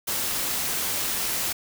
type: noise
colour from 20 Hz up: white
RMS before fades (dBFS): -27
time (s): 0.07-1.53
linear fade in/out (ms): 10
effects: none